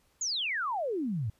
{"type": "exponential sweep", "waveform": "sine", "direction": "down", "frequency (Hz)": [7040, 98], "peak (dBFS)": -29, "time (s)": [0.21, 1.3], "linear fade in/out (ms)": 5, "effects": ["pink hiss -69 dBFS RMS until 1.39 s", "resampled to 32000 Hz"]}